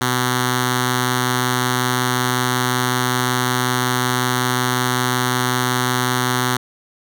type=tone with notch filter; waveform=5% pulse; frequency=125.4 Hz; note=B2; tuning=27 cents sharp; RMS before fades=-19 dBFS; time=0.01-6.57 s; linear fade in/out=5 ms; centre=570 Hz; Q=1; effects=none